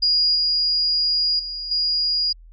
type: tone with level steps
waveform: sine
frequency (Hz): 4869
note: D#8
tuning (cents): -38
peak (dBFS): -15 / -17 / -27 / -18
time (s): 0.02-2.33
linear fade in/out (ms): 10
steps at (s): 0.35 / 1.39 / 1.71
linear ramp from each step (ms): 5
effects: added 41 Hz sine -42 dBFS peak until 2.52 s